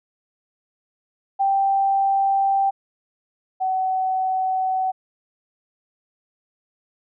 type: tone pair in turn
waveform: sine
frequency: 784 / 753.6 Hz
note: G5 / F#5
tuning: 0 / +32 cents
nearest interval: minor second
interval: 68 cents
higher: first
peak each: -16 / -19 dBFS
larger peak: first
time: 1.39-2.71 / 3.6-4.92 s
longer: neither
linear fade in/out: 20 ms
effects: none